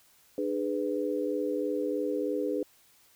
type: chord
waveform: sine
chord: G# diminished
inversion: second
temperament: just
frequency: 299 / 415.3 / 498.4 Hz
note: D4 / G#4 / B4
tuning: +31 / 0 / +16 cents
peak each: -32 dBFS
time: 0.38-2.63 s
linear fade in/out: 2 ms
effects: white hiss -62 dBFS RMS until 3.15 s